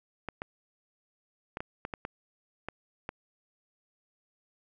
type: clicks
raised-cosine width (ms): 0.5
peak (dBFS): -20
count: 9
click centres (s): 0.287 / 0.419 / 1.571 / 1.605 / 1.851 / 1.938 / 2.051 / 2.686 / 3.091
effects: none